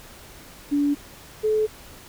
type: tone pair in turn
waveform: sine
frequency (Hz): 287.9 / 431.4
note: D4 / A4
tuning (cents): -34 / -34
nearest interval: perfect fifth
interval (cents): 700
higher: second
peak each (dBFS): -18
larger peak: neither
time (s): 0.71-0.95 / 1.43-1.67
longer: neither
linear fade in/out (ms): 20
effects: pink hiss -45 dBFS RMS until 2.08 s